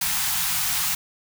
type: band-stop noise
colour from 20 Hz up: white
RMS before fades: -24 dBFS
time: 0.01-0.95 s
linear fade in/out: 5 ms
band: 210 to 730 Hz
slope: 96 dB/octave
effects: none